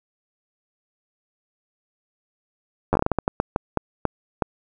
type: slowing click train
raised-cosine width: 1 ms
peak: -5 dBFS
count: 15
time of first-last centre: 2.93-4.422 s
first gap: 10 ms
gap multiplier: 1.32
effects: none